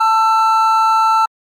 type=tone pair together; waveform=triangle; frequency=886 / 1336 Hz; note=A5 / E6; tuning=+12 / +23 cents; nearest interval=perfect fifth; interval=711 cents; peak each=-11 dBFS; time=0-1.26 s; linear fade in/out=10 ms; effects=Opus 48 kbps